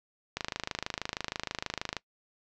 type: click train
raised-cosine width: 0.2 ms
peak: -14 dBFS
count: 43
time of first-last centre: 0.37-1.967 s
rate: 26.3 Hz
effects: noise-tail reverb RT60 0.1 s tail -22 dB re dry + low-pass 7000 Hz 12 dB/octave